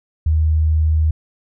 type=tone; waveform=sine; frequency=78.3 Hz; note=D#2; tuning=11 cents sharp; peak=-12 dBFS; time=0.26-1.11 s; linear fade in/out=5 ms; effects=none